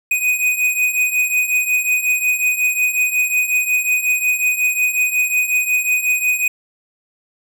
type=beating tone pair; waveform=square; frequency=2489 / 2494.5 Hz; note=D#7 / D#7; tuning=0 / +4 cents; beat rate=5.5 Hz; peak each=-21 / -17 dBFS; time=0.11-6.48 s; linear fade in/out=5 ms; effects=none